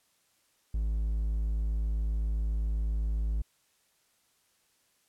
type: tone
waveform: triangle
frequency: 53.8 Hz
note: A1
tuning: 38 cents flat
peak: -25 dBFS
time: 0.74-3.42 s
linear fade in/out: 5 ms
effects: white hiss -70 dBFS RMS until 5.08 s + low-pass 12000 Hz 12 dB/octave